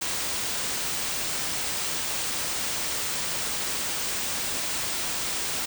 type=band-stop noise; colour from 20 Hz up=white; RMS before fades=-29 dBFS; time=0.01-5.66 s; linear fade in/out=10 ms; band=10000 to 15000 Hz; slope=96 dB/octave; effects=none